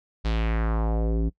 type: tone with low-pass filter sweep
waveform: square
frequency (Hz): 55.5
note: A1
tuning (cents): +16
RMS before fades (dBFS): -24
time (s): 0.24-1.3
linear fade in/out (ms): 20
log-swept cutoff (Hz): 4400 to 280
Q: 2
effects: noise-tail reverb RT60 0.1 s tail -21 dB re dry